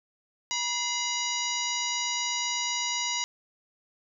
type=harmonic tone with a mistuned harmonic; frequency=968 Hz; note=B5; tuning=35 cents flat; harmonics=1 / 2 / 3 / 4 / 5 / 6 / 7; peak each=-35 / -35 / -35 / -35 / -35 / -35 / -35 dBFS; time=0.51-3.24 s; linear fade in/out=0 ms; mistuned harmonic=2; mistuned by=+110 cents; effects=none